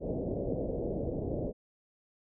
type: low-pass noise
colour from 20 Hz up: white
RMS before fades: -34 dBFS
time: 0-1.53 s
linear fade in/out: 50 ms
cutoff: 590 Hz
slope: 48 dB/octave
effects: none